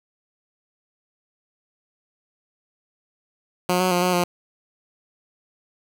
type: tone with pitch steps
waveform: 10% pulse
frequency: 180 / 184.3 / 177.2 / 181.4 / 176.4 Hz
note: F#3 / F#3 / F3 / F#3 / F3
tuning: -47 / -7 / +25 / -34 / +18 cents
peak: -10 dBFS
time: 3.69-4.24 s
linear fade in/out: 5 ms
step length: 110 ms
effects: 7-bit